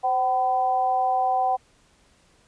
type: tone with amplitude modulation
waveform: sine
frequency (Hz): 762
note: G5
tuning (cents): -49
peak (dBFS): -16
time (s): 0.03-1.57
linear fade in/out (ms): 20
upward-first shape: sine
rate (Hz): 242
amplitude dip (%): 70
effects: pink hiss -60 dBFS RMS until 2.47 s + resampled to 22050 Hz